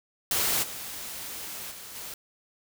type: noise with level steps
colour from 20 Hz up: white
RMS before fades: -26 / -38 / -43 / -39 dBFS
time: 0.31-2.14 s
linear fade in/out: 2 ms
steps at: 0.62 / 1.7 / 1.94 s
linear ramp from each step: 20 ms
effects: none